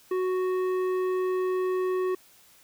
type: tone with tanh clipping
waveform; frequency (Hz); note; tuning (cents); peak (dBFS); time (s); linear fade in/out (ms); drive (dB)
triangle; 369.8; F#4; -1; -26; 0.11-2.15; 5; 15
effects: white hiss -57 dBFS RMS until 2.63 s